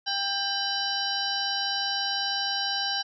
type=harmonic tone with a mistuned harmonic; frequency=794 Hz; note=G5; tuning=22 cents sharp; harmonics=1 / 2 / 4 / 5 / 6 / 7; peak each=-33 / -33 / -33 / -33 / -33 / -33 dBFS; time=0.06-3.03 s; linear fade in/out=20 ms; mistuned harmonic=4; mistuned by=-92 cents; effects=none